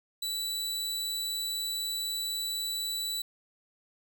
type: tone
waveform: sawtooth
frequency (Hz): 3952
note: B7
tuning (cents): 0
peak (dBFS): -28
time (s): 0.22-3.22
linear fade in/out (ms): 5
effects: 11-bit